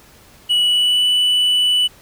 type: tone with pitch glide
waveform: triangle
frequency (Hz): 2936 to 2972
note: F#7 to F#7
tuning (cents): -14 to +7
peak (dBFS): -11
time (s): 0.49-1.88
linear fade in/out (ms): 20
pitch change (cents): +21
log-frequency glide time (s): 0.59-1.06
effects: pink hiss -47 dBFS RMS until 2.01 s